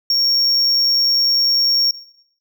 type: tone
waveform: triangle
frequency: 5530 Hz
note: F8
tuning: 18 cents flat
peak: -12 dBFS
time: 0.1-1.91 s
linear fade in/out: 2 ms
effects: noise-tail reverb RT60 0.8 s tail -18 dB re dry